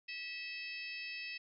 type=harmonic tone with a mistuned harmonic; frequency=650 Hz; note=E5; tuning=24 cents flat; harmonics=3 / 4 / 5 / 6 / 7 / 8; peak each=-49 / -43 / -55 / -55 / -52 / -51 dBFS; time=0.08-1.38 s; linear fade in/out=10 ms; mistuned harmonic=5; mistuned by=-33 cents; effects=none